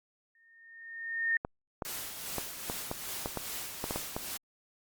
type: tone with exponential growth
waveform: sine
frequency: 1831 Hz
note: A#6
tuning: 32 cents flat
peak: -24 dBFS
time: 0.35-1.37 s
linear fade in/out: 2 ms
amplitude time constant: 220 ms
type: clicks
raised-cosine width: 1 ms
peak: -19 dBFS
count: 11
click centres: 1.449 / 1.822 / 2.383 / 2.699 / 2.914 / 3.259 / 3.373 / 3.841 / 3.909 / 3.96 / 4.165 s
type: noise with tremolo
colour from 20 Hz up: white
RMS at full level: -38 dBFS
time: 1.85-4.37 s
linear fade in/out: 0 ms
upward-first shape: sine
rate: 2.5 Hz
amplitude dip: 45%
effects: Opus 48 kbps